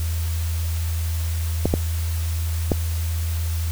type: clicks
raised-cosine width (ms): 2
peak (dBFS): -4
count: 3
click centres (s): 1.656 / 1.739 / 2.718
effects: added 82 Hz sine -21 dBFS peak until 3.71 s + white hiss -36 dBFS RMS until 3.71 s